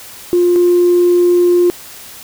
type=tone pair in turn; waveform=sine; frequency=352.5 / 352.5 Hz; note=F4 / F4; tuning=+16 / +16 cents; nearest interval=unison; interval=0 cents; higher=neither; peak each=-7 / -6 dBFS; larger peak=second; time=0.33-0.56 / 0.56-1.7 s; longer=second; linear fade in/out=0 ms; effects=tanh soft clip ceiling -3 dBFS + white hiss -34 dBFS RMS until 2.23 s